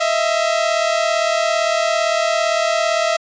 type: tone pair together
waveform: sawtooth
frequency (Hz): 633.3 / 671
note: D#5 / E5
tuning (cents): +30 / +31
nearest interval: minor second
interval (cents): 101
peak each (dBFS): -15 / -14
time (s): 0-3.17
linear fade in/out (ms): 10
effects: resampled to 16000 Hz